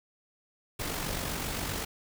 pink noise with amplitude modulation, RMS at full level -32 dBFS, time 0.79-1.85 s, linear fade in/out 10 ms, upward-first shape sine, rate 47.7 Hz, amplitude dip 45%, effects none

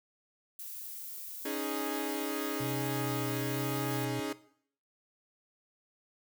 violet noise, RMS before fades -43 dBFS, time 0.59-4.05 s, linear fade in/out 2 ms
sawtooth chord, C# suspended second, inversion none, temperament equal, 277.2 / 311.1 / 415.3 Hz, C#4 / D#4 / G#4, 0 / 0 / 0 cents, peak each -34 dBFS, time 1.45-4.33 s, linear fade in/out 5 ms
sine tone with vibrato, 127.2 Hz, C3, 48 cents flat, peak -36 dBFS, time 2.6-4.2 s, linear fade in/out 5 ms, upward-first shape sine, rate 1.1 Hz, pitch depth 43 cents each way
effects noise-tail reverb RT60 0.6 s tail -17 dB re dry

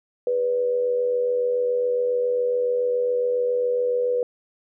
sine tone with amplitude modulation, 491.6 Hz, B4, 8 cents flat, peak -17 dBFS, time 0.27-4.23 s, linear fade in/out 2 ms, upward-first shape sine, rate 87.2 Hz, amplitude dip 50%, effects none

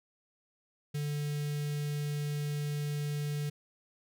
square tone with notch filter, 146.83 Hz, D3, in tune, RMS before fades -34 dBFS, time 0.94-3.5 s, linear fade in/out 10 ms, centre 920 Hz, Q 0.51, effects none

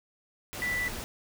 sine tone in noise, 1975 Hz, B6, in tune, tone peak -28 dBFS, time 0.62-0.88 s, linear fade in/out 0 ms, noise pink, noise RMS -38 dBFS, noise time 0.53-1.04 s, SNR +7 dB, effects none

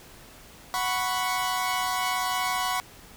sawtooth chord, F# suspended fourth, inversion none, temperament equal, 740 / 987.8 / 1108.7 Hz, F#5 / B5 / C#6, 0 / 0 / 0 cents, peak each -26 dBFS, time 0.74-2.8 s, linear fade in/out 0 ms, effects pink hiss -49 dBFS RMS until 3.16 s

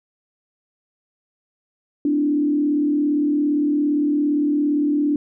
sine tone with frequency modulation, 293.7 Hz, D4, in tune, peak -16 dBFS, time 2.05-5.16 s, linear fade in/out 2 ms, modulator 37.5 Hz, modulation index 0.59, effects none

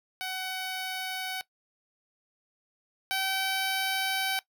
10% pulse tone pair in turn, 751 / 767.7 Hz, F#5 / G5, +26 / -36 cents, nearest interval unison, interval 38 cents, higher second, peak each -24 / -19 dBFS, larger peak second, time 0.21-1.41 / 3.11-4.39 s, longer second, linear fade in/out 0 ms, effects noise-tail reverb RT60 0.1 s tail -19 dB re dry

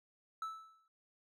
triangle tone with exponential decay, 1312 Hz, E6, 9 cents flat, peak -34 dBFS, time 0.42-0.88 s, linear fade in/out 2 ms, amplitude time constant 100 ms, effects none

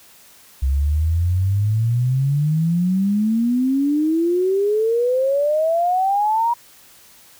sine exponential sweep, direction up, 65.41 to 959 Hz, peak -15 dBFS, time 0.62-6.54 s, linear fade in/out 10 ms, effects white hiss -48 dBFS RMS until 7.39 s

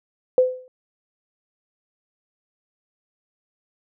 sine tone with exponential decay, 509 Hz, C5, 48 cents flat, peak -9 dBFS, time 0.38-0.68 s, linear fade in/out 1 ms, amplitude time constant 65 ms, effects none

